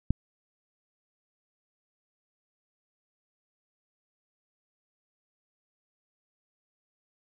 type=click; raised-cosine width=5 ms; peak=-11 dBFS; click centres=0.106 s; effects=none